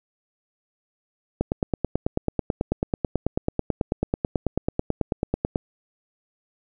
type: click train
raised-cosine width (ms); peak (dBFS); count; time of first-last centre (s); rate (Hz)
2; -8; 39; 1.41-5.558; 9.16
effects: none